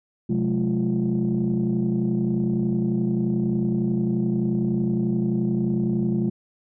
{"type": "tone cluster", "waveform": "sine", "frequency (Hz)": [129.5, 181.6, 212.8, 347.3], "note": ["C3", "F#3", "G#3", "F4"], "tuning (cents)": [-17, -32, 42, -10], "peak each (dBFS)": [-26, -25, -22, -27], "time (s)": [0.29, 6.3], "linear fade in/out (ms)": 10, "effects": ["tanh soft clip ceiling -14 dBFS"]}